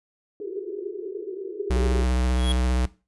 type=band-pass noise; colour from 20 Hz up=white; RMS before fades=-32 dBFS; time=0.4-2.04 s; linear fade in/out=2 ms; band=360 to 420 Hz; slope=96 dB/octave
type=tone with vibrato; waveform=square; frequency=62.5 Hz; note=B1; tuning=21 cents sharp; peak=-21 dBFS; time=1.7-2.86 s; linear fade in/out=5 ms; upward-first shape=sine; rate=15 Hz; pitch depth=26 cents each way
type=tone with exponential growth; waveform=square; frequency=3322 Hz; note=G#7; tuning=in tune; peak=-24 dBFS; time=2.27-2.52 s; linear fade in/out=1 ms; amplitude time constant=54 ms
effects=noise-tail reverb RT60 0.3 s tail -18 dB re dry + resampled to 24000 Hz